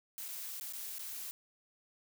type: noise with dropouts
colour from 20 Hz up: blue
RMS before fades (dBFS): -43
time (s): 0.18-1.31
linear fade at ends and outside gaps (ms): 0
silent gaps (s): 0.281-0.286 / 0.598-0.61 / 0.725-0.734 / 0.984-0.993
effects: none